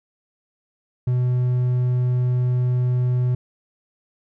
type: tone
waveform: triangle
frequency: 124.7 Hz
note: B2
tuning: 17 cents sharp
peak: -15 dBFS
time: 1.07-3.35 s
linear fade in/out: 5 ms
effects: none